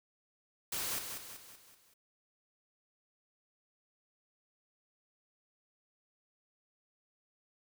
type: noise with echo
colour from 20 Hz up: white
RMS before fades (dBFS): -37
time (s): 0.72-0.99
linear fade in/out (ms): 5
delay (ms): 190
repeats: 5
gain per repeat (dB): -6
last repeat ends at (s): 1.94
effects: none